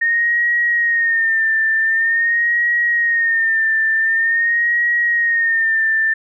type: tone with vibrato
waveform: sine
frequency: 1839 Hz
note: A#6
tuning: 24 cents flat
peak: -13 dBFS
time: 0.01-6.14 s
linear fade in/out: 10 ms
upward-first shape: sine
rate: 0.46 Hz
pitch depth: 57 cents each way
effects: none